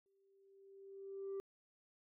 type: tone with exponential growth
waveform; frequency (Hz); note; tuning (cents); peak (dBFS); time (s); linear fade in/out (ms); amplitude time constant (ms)
sine; 391.5; G4; -2; -37; 0.06-1.4; 0; 290
effects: tanh soft clip ceiling -39 dBFS